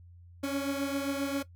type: beating tone pair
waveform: 30% pulse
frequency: 276.1 / 283.6 Hz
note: C#4 / C#4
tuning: -7 / +40 cents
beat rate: 7.5 Hz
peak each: -28 / -33 dBFS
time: 0.43-1.43 s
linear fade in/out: 10 ms
effects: noise-tail reverb RT60 0.1 s tail -17 dB re dry + added 87 Hz sine -50 dBFS peak until 1.55 s